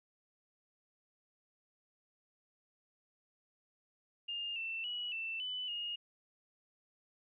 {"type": "tone with pitch steps", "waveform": "sine", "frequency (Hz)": [2819, 2678, 2925, 2670, 2999, 2858], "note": ["F7", "E7", "F#7", "E7", "F#7", "F7"], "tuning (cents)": [16, 27, -21, 22, 23, 39], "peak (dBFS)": -37, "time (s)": [4.28, 5.96], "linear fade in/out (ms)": 10, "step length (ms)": 280, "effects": []}